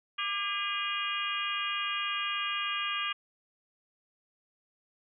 harmonic tone with a mistuned harmonic, 406.7 Hz, G#4, 36 cents flat, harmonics 3 / 4 / 5 / 6 / 7 / 8, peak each -35 / -39 / -42 / -37 / -35 / -39 dBFS, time 0.18-3.13 s, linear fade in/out 10 ms, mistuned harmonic 3, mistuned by -43 cents, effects none

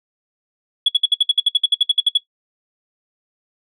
sine tone bursts, 3376 Hz, G#7, 28 cents sharp, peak -8 dBFS, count 16, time 0.86-2.175 s, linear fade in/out 5 ms, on 25 ms, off 61 ms, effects noise-tail reverb RT60 0.1 s tail -17 dB re dry + tanh soft clip ceiling -7 dBFS

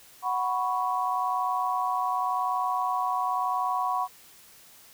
sine chord, F# suspended fourth, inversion none, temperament equal, 740 / 987.8 / 1108.7 Hz, F#5 / B5 / C#6, 0 / 0 / 0 cents, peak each -29 dBFS, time 0.22-4.08 s, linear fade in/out 50 ms, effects white hiss -53 dBFS RMS until 4.93 s

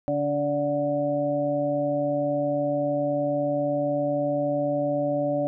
sine tone cluster, 143.9 / 287.7 / 582 / 733 Hz, D3 / D4 / D5 / F#5, -35 / -36 / -16 / -16 cents, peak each -33 / -28 / -24 / -33 dBFS, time 0.08-5.47 s, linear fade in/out 0 ms, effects none

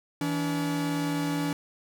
45% pulse tone pair together, 162.68 / 286.8 Hz, E3 / D4, -23 / -41 cents, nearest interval minor seventh, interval 982 cents, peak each -31 / -28 dBFS, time 0.21-1.53 s, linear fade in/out 2 ms, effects none

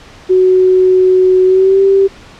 sine tone with pitch glide, 371.1 to 390.2 Hz, F#4 to G4, +5 to -8 cents, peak -5 dBFS, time 0.29-2.08 s, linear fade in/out 20 ms, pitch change +87 cents, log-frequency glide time 1.45-1.81 s, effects pink hiss -37 dBFS RMS until 2.39 s + low-pass 5000 Hz 12 dB/octave

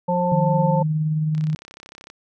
harmonic tone, 177.4 Hz, F3, 27 cents sharp, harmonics 1 / 3 / 5, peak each -22 / -22 / -22 dBFS, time 0.08-0.83 s, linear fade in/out 10 ms
sine tone with tremolo, 154.8 Hz, D#3, 9 cents flat, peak -17 dBFS, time 0.32-1.55 s, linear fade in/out 2 ms, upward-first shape triangle, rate 19 Hz, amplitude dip 35%
click train, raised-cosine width 0.2 ms, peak -24 dBFS, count 26, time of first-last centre 1.35-2.101 s, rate 33.3 Hz
effects none

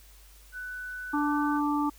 sine tone with pitch glide, 1493 to 1508.6 Hz, F#6 to F#6, +15 to +33 cents, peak -35 dBFS, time 0.52-1.61 s, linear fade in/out 50 ms, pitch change +18 cents, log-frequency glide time 1.15-1.32 s
harmonic tone, 293.3 Hz, D4, 2 cents flat, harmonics 1 / 3 / 4, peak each -26 / -31 / -32 dBFS, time 1.13-1.9 s, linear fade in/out 10 ms
effects added 50 Hz sine -52 dBFS peak until 1.98 s + white hiss -57 dBFS RMS until 1.98 s

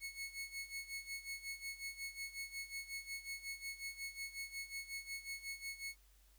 sawtooth tone with tremolo, 2196 Hz, C#7, 17 cents flat, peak -38 dBFS, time 0-5.96 s, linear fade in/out 50 ms, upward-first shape sine, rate 5.5 Hz, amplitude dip 80%, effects added 49 Hz sine -65 dBFS peak until 6.38 s + white hiss -72 dBFS RMS until 6.38 s

